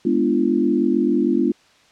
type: chord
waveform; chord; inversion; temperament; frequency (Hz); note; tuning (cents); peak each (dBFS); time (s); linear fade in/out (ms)
sine; G# diminished seventh; none; equal with one note detuned; 207.7 / 246.9 / 293.7 / 342.8; G#3 / B3 / D4 / F4; 0 / 0 / 0 / -32; -23 / -20 / -21 / -20; 0.05-1.52; 5
effects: white hiss -54 dBFS RMS until 1.91 s + low-pass 5000 Hz 12 dB/octave